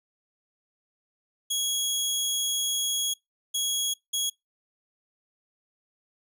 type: tone bursts at uneven times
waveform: 20% pulse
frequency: 3322 Hz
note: G#7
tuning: in tune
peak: -20 dBFS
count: 3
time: 1.5-3.14 / 3.54-3.94 / 4.13-4.3 s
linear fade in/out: 10 ms
effects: noise-tail reverb RT60 0.2 s tail -26 dB re dry